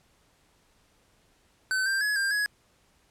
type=tone with pitch steps; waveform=square; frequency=1525 / 1580 / 1688 / 1594 / 1676 Hz; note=G6 / G6 / G#6 / G6 / G#6; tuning=-48 / +13 / +28 / +28 / +15 cents; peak=-25 dBFS; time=1.71-2.46 s; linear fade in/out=0 ms; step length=150 ms; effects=pink hiss -65 dBFS RMS until 3.1 s + low-pass 11000 Hz 12 dB/octave